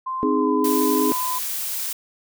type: tone with pitch glide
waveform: sine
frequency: 1042 to 1011.2 Hz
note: C6 to B5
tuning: -7 to +41 cents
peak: -24 dBFS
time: 0.06-1.39 s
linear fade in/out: 10 ms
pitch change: -52 cents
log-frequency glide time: 0.34-0.5 s
type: chord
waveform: sine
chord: Ab major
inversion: first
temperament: equal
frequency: 261.6 / 311.1 / 415.3 Hz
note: C4 / Eb4 / Ab4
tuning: 0 / 0 / 0 cents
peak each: -22 dBFS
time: 0.23-1.12 s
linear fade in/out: 0 ms
type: noise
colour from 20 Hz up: blue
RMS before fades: -27 dBFS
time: 0.64-1.93 s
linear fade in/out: 5 ms
effects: none